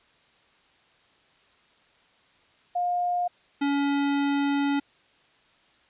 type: tone pair in turn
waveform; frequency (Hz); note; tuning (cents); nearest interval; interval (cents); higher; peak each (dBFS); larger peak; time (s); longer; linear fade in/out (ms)
sine / square; 710 / 282.5; F5 / C#4; +28 / +33; octave + major third; 1595; first; -23; neither; 2.75-3.28 / 3.61-4.8; second; 10
effects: white hiss -61 dBFS RMS until 5.89 s + resampled to 8000 Hz

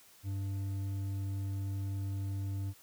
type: tone with hard clipping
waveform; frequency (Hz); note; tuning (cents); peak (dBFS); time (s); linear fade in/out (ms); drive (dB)
triangle; 98; G2; 0; -35; 0.23-2.74; 50; 9
effects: white hiss -60 dBFS RMS until 2.82 s

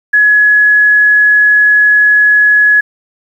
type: tone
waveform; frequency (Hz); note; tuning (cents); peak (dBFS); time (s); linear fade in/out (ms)
sine; 1689; G#6; +29; -4; 0.13-2.81; 10
effects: 7-bit

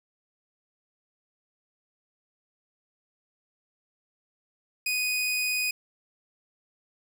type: tone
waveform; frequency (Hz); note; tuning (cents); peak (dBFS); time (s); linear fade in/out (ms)
sawtooth; 2489; D#7; 0; -22; 4.86-5.71; 5
effects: 10-bit

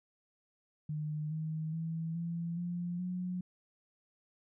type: tone with pitch steps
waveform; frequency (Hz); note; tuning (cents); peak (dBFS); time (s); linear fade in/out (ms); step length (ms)
sine; 152.1 / 157.46 / 163.02 / 168.77 / 174.72 / 180.88; D#3 / D#3 / E3 / E3 / F3 / F#3; -39 / +21 / -19 / +41 / +1 / -39; -34; 0.89-3.41; 5; 420
effects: none

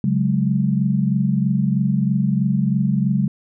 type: chord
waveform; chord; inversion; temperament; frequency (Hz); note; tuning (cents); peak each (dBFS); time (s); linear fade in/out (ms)
sine; C# suspended fourth; none; just; 138.59 / 184.79 / 207.9; C#3 / F#3 / G#3; 0 / -2 / +2; -20; 0.04-3.28; 2
effects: none

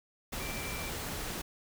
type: tone in noise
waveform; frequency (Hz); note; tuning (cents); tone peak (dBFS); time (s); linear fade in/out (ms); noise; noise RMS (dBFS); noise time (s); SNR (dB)
sine; 2349; D7; 0; -43; 0.4-0.9; 10; pink; -38; 0.32-1.42; -8
effects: none

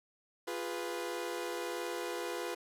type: chord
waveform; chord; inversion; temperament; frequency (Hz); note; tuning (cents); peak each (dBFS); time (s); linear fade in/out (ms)
sawtooth; F diminished; none; equal with one note detuned; 349.2 / 410.8 / 493.9; F4 / Ab4 / Cb5; 0 / -19 / 0; -36 / -39 / -36; 0.47-2.55; 10
effects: resampled to 32000 Hz + 10-bit

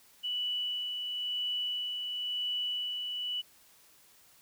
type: tone with tremolo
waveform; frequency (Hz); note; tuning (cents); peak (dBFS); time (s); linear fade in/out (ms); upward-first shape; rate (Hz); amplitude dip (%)
sine; 2960; F#7; 0; -30; 0.23-3.42; 20; sine; 0.97; 35
effects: white hiss -61 dBFS RMS until 4.41 s

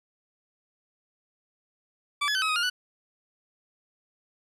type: tone with pitch steps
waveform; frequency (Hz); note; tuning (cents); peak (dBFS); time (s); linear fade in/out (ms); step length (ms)
20% pulse; 1158 / 1701 / 1527 / 1278 / 1253 / 1410 / 1482; D6 / G#6 / G6 / D#6 / D#6 / F6 / F#6; -25 / +41 / -46 / +46 / +12 / +16 / +2; -19; 2.21-2.7; 10; 70
effects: low-pass 8000 Hz 12 dB/octave + 10-bit

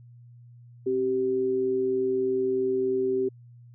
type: tone pair together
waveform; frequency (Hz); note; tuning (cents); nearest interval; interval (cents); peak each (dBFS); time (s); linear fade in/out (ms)
sine; 262.9 / 386.2; C4 / G4; +8 / -26; perfect fifth; 666; -32 / -23; 0.86-3.29; 10
effects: added 120 Hz sine -47 dBFS peak until 3.74 s

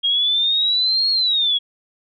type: exponential two-way sweep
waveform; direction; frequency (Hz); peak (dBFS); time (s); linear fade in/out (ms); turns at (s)
sine; up then down; 3251 to 4327 to 3306; -15; 0.03-1.59; 20; 1.1
effects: none

